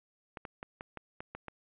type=clicks; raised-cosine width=0.5 ms; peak=-26 dBFS; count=8; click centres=0.372 / 0.452 / 0.629 / 0.809 / 0.973 / 1.205 / 1.35 / 1.483 s; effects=resampled to 8000 Hz